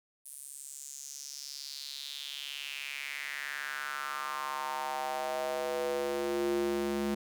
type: tone with high-pass filter sweep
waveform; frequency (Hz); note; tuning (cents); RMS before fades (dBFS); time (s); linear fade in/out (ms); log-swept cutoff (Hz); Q
square; 70.5; C#2; +30; -36; 0.25-7.15; 10; 10000 to 250; 4.2
effects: none